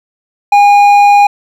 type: tone with hard clipping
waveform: sine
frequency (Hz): 815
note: G#5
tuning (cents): -33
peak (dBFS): -4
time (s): 0.52-1.27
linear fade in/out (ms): 5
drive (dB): 6
effects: none